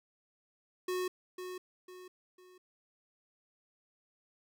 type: tone with echo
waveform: square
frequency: 365.9 Hz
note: F#4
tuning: 19 cents flat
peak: -33 dBFS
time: 0.88-1.08 s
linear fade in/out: 5 ms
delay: 500 ms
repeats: 3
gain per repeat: -8 dB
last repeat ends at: 2.58 s
effects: none